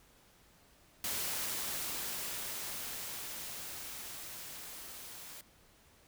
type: noise with level ramp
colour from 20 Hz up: white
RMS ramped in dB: -36 to -49 dBFS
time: 1.04-5.41 s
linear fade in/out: 2 ms
effects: pink hiss -64 dBFS RMS until 6.07 s